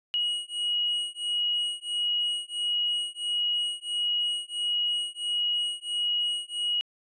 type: beating tone pair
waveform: triangle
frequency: 2900 / 2901.5 Hz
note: F#7 / F#7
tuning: -35 / -35 cents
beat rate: 1.5 Hz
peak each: -26 dBFS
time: 0.14-6.81 s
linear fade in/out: 0 ms
effects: tanh soft clip ceiling -22 dBFS + resampled to 22050 Hz